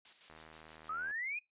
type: noise with tremolo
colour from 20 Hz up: blue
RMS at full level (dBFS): -49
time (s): 0.05-0.89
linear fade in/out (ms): 2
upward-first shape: square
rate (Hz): 6.3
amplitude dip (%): 55
type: click train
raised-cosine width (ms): 0.5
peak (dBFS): -39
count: 65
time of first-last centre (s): 0.3-1.11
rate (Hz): 79
type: exponential sweep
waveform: sine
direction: up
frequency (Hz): 1234 to 2512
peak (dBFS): -36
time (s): 0.89-1.39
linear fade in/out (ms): 5
effects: noise-tail reverb RT60 0.2 s tail -23 dB re dry + resampled to 8000 Hz